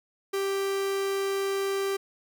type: tone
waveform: 45% pulse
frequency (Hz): 392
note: G4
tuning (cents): 0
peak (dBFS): -26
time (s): 0.33-1.97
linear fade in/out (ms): 10
effects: none